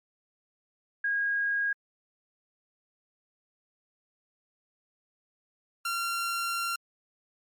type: tone pair in turn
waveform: sine / sawtooth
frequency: 1636 / 1375.7 Hz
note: G#6 / F6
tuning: -26 / -26 cents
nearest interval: minor third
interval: 300 cents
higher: first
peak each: -25 dBFS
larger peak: neither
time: 1.04-1.73 / 5.85-6.76 s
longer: second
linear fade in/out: 5 ms
effects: MP3 64 kbps